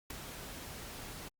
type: noise with ADSR envelope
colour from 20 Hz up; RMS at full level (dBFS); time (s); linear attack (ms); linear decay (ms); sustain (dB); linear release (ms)
pink; -36; 0.1-1.29; 7; 4; -10; 15
effects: Opus 48 kbps